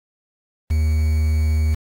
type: tone with quantisation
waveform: triangle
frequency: 77.78 Hz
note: D#2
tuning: in tune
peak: -13 dBFS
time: 0.7-1.75 s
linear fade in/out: 10 ms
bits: 6
effects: AAC 64 kbps